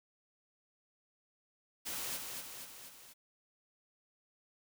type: noise with echo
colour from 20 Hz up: white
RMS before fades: -40 dBFS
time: 1.85-2.18 s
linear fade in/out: 20 ms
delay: 240 ms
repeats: 4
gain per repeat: -4 dB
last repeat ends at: 3.14 s
effects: none